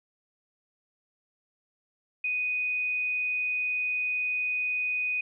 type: tone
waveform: sine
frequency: 2489 Hz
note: D#7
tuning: in tune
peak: -26 dBFS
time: 2.24-5.21 s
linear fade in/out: 5 ms
effects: none